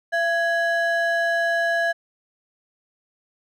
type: ring-modulated tone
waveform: triangle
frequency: 1171 Hz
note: D6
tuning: 5 cents flat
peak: -14 dBFS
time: 0.12-1.93 s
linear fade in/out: 20 ms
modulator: 494 Hz
effects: none